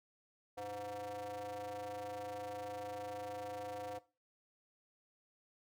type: ring-modulated tone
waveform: square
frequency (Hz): 105.2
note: G#2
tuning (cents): +23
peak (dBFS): -40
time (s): 0.57-3.99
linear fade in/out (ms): 10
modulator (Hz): 618
effects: noise-tail reverb RT60 0.3 s tail -18 dB re dry